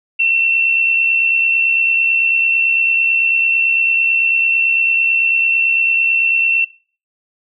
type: tone pair together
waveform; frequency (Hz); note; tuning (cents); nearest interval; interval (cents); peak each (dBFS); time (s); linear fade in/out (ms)
sine; 2637 / 2706; E7 / E7; 0 / +45; unison; 45; -23 / -12; 0.19-6.65; 10
effects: noise-tail reverb RT60 0.4 s tail -19 dB re dry